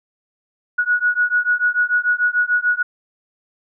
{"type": "beating tone pair", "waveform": "sine", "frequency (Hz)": [1457, 1463.8], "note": ["F#6", "F#6"], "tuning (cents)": [-27, -19], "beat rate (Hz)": 6.8, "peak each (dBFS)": -18, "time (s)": [0.78, 2.83], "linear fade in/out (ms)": 10, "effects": []}